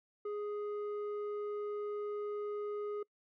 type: tone with low-pass filter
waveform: square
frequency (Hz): 415.3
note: G#4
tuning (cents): 0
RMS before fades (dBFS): -39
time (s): 0.25-3.03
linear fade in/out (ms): 5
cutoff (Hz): 880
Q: 6.6
effects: noise-tail reverb RT60 0.1 s tail -25 dB re dry